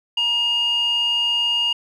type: tone with band-pass filter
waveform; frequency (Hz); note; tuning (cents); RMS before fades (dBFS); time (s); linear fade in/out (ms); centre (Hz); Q
square; 947; A#5; +27; -20; 0.17-1.73; 5; 2900; 6.5
effects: none